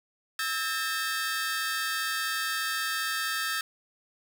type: tone cluster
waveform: sawtooth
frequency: 1305 / 1612 / 1812 / 4595 Hz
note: E6 / G6 / A#6 / D8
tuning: -18 / +48 / -50 / -39 cents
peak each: -30 / -30 / -29 / -36 dBFS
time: 0.39-3.61 s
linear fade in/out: 2 ms
effects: none